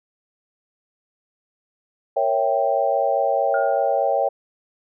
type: chord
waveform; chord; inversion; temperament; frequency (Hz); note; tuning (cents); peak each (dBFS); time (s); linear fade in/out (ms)
sine; A# diminished seventh; none; equal; 466.2 / 554.4 / 659.3 / 784; A#4 / C#5 / E5 / G5; 0 / 0 / 0 / 0; -27 / -21 / -23 / -22; 2.16-4.29; 10
type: tone with exponential decay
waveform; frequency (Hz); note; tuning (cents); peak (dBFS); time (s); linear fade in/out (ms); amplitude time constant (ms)
sine; 1423; F6; +32; -24; 3.54-4.14; 2; 130
effects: none